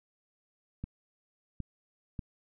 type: clicks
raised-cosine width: 5 ms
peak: -24 dBFS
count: 3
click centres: 0.84 / 1.603 / 2.192 s
effects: none